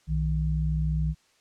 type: tone pair together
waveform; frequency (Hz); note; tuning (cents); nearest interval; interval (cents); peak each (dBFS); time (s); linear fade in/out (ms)
sine; 62 / 156.23; B1 / D#3; +7 / +7; octave + major third; 1600; -26; 0.07-1.15; 50
effects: white hiss -64 dBFS RMS until 1.4 s + low-pass 7000 Hz 12 dB/octave